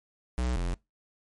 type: tone pair in turn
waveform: square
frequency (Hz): 61.74 / 43.66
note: B1 / F1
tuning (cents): 0 / 0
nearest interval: tritone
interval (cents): 600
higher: first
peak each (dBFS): -27 / -28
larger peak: first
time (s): 0.38-0.56 / 0.56-0.74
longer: neither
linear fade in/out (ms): 0
effects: noise-tail reverb RT60 0.2 s tail -23 dB re dry + MP3 48 kbps